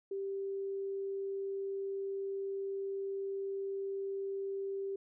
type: tone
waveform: sine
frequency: 392 Hz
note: G4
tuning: in tune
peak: -35 dBFS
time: 0.11-4.96 s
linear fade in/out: 5 ms
effects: none